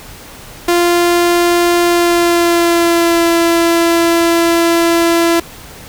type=tone with pitch glide; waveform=sawtooth; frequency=347.2 to 336.9 Hz; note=F4 to E4; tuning=-10 to +38 cents; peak=-5 dBFS; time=0.68-5.4 s; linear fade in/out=5 ms; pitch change=-52 cents; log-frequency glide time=1.82-3.3 s; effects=pink hiss -34 dBFS RMS until 5.88 s